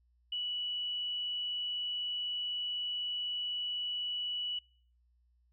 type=tone; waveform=sine; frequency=2948 Hz; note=F#7; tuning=7 cents flat; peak=-33 dBFS; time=0.32-4.59 s; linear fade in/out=5 ms; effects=noise-tail reverb RT60 0.5 s tail -26 dB re dry + added 60 Hz sine -67 dBFS peak until 5.52 s